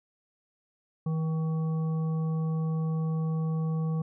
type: harmonic tone with a mistuned harmonic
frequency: 160 Hz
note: D#3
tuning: 49 cents sharp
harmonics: 1 / 3 / 5 / 7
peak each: -26 / -41 / -48 / -47 dBFS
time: 1.06-4.02 s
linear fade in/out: 5 ms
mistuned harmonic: 5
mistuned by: -32 cents
effects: none